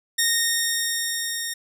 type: tone with level ramp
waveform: 10% pulse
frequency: 1849 Hz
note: A#6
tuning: 15 cents flat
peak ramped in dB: -9 to -18 dBFS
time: 0.18-1.54 s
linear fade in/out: 10 ms
effects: none